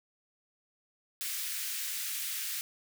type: high-pass noise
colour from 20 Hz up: white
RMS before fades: -36 dBFS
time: 1.21-2.61 s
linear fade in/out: 0 ms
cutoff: 1600 Hz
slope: 24 dB/octave
effects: none